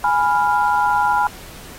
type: chord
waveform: sine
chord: F diminished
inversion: first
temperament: equal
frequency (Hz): 830.6 / 987.8 / 1396.9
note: Ab5 / Cb6 / F6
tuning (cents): 0 / 0 / 0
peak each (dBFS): -17 / -18 / -21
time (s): 0.04-1.27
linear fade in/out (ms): 2
effects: pink hiss -39 dBFS RMS until 1.78 s + AAC 48 kbps